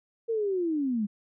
sine linear sweep, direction down, 466.2 to 197.7 Hz, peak -25 dBFS, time 0.28-1.07 s, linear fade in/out 20 ms, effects none

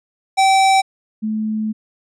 square / sine tone pair in turn, 772 / 216.6 Hz, G5 / A3, -27 / -27 cents, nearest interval octave + minor seventh, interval 2200 cents, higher first, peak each -11 / -18 dBFS, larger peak first, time 0.37-0.82 / 1.22-1.73 s, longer second, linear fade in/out 20 ms, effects resampled to 22050 Hz

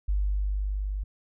sine tone with level ramp, 49.73 Hz, G1, 26 cents sharp, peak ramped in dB -22 to -28 dBFS, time 0.08-1.04 s, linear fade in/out 10 ms, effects none

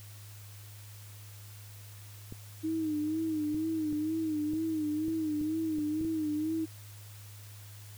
clicks, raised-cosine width 3 ms, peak -30 dBFS, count 9, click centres 2.324 / 3.545 / 3.927 / 4.535 / 5.082 / 5.413 / 5.785 / 6.012 / 6.049 s
sine tone with vibrato, 311.1 Hz, D#4, in tune, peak -29 dBFS, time 2.63-6.66 s, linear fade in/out 20 ms, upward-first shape sine, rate 2.1 Hz, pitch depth 69 cents each way
effects added 103 Hz sine -47 dBFS peak until 7.97 s + white hiss -54 dBFS RMS until 7.97 s

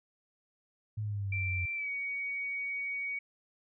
sine exponential sweep, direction down, 108.3 to 87.31 Hz, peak -32 dBFS, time 0.97-1.66 s, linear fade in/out 10 ms
sine tone with pitch glide, 2349 to 2247 Hz, D7 to C#7, 0 to +23 cents, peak -33 dBFS, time 1.32-3.19 s, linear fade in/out 5 ms, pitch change -77 cents, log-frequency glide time 1.75-1.9 s
effects none

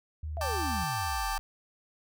sine tone with vibrato, 76.7 Hz, D#2, 24 cents flat, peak -33 dBFS, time 0.23-0.84 s, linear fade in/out 5 ms, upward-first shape triangle, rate 6.7 Hz, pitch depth 19 cents each way
sine exponential sweep, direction down, 707 to 30.14 Hz, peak -35 dBFS, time 0.37-1.39 s, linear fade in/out 0 ms
sawtooth chord, G suspended second, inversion none, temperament just, 784 / 882 / 1176 Hz, G5 / A5 / D6, 0 / +4 / +2 cents, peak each -31 dBFS, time 0.41-1.38 s, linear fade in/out 2 ms
effects none

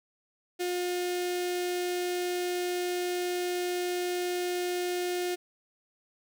sawtooth tone with notch filter, 357 Hz, F4, 38 cents sharp, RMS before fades -31 dBFS, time 0.59-5.36 s, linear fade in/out 20 ms, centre 1100 Hz, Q 1.2, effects none

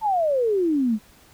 sine exponential sweep, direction down, 906 to 205.1 Hz, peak -18 dBFS, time 0.01-0.99 s, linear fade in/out 50 ms, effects pink hiss -53 dBFS RMS until 1.33 s

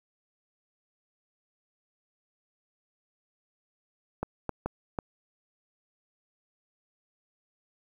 clicks, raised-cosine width 1 ms, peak -16 dBFS, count 4, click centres 4.23 / 4.493 / 4.66 / 4.988 s, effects 9-bit

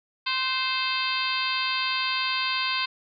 harmonic tone with a mistuned harmonic, 523 Hz, C5, 1 cent flat, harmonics 2 / 3 / 4 / 5 / 6 / 7 / 8 / 9, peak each -30 / -34 / -34 / -30 / -34 / -33 / -33 / -34 dBFS, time 0.26-2.86 s, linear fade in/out 10 ms, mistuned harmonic 3, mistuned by -30 cents, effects none

